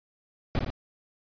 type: noise with echo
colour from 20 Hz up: brown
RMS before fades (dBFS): -25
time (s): 0.55-0.59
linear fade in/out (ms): 0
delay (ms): 56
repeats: 2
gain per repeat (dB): -4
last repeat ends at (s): 0.702
effects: resampled to 11025 Hz

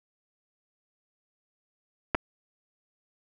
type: clicks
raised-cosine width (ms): 0.5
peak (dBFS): -10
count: 2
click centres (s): 2.147 / 2.15
effects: none

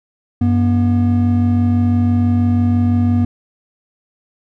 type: tone pair together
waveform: triangle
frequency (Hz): 95.7 / 241.1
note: G2 / B3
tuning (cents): -41 / -41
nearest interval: octave + major third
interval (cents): 1600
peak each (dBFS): -12 / -12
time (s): 0.41-3.25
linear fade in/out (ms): 5
effects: none

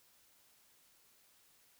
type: silence
effects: white hiss -68 dBFS RMS until 1.79 s

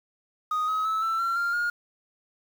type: tone with pitch steps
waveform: sine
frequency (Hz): 1244.5 / 1272.9 / 1301.9 / 1331.5 / 1361.8 / 1392.9 / 1424.6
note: D#6 / D#6 / E6 / E6 / F6 / F6 / F6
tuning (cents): 0 / +39 / -22 / +17 / -44 / -5 / +34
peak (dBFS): -21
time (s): 0.51-1.7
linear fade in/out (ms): 5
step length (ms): 170
effects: tanh soft clip ceiling -23 dBFS + 8-bit

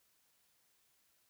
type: silence
effects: white hiss -74 dBFS RMS until 1.29 s

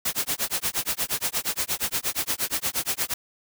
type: noise with tremolo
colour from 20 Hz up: white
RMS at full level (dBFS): -24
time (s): 0.05-3.14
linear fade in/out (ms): 5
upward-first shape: sine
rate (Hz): 8.5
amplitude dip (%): 100
effects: none

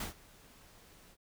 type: noise with ADSR envelope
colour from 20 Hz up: pink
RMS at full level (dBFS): -37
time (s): 0-1.17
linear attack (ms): 4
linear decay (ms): 130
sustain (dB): -22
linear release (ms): 55
effects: none

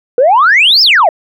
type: exponential two-way sweep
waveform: sine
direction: up then down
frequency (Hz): 470.6 to 5450 to 596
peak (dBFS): -3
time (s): 0.18-1.09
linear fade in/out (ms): 2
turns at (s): 0.82
effects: tanh soft clip ceiling 0 dBFS

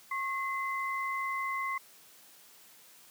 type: tone pair together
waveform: sine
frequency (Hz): 1087 / 2052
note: C#6 / C7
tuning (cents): -34 / -34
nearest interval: major seventh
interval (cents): 1100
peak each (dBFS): -33 / -35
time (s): 0.11-1.78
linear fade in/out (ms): 5
effects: white hiss -57 dBFS RMS until 3.1 s + high-pass 150 Hz 12 dB/octave

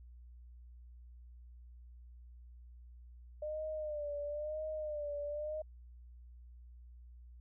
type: tone with vibrato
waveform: sine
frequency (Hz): 601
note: D5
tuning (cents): +40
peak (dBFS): -37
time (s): 3.42-5.62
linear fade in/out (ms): 5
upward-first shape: sine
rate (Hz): 1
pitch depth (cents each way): 63
effects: added 60 Hz sine -52 dBFS peak until 7.4 s

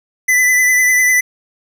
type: tone with vibrato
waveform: square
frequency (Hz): 2000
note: B6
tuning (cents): +21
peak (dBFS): -10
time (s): 0.28-1.21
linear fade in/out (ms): 10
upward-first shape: sine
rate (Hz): 10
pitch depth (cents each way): 24
effects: none

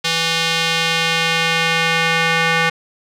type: tone with band-pass filter sweep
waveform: square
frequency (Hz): 164.81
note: E3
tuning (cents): 0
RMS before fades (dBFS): -17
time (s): 0.04-2.7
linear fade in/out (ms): 10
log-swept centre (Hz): 3700 to 2000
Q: 1.4
effects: none

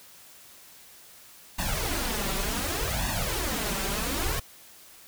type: noise with flanger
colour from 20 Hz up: pink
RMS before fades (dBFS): -29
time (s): 1.58-4.4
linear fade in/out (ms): 10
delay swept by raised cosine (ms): 1.1 to 5.2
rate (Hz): 0.67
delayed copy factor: +0.95
effects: white hiss -51 dBFS RMS until 5.07 s

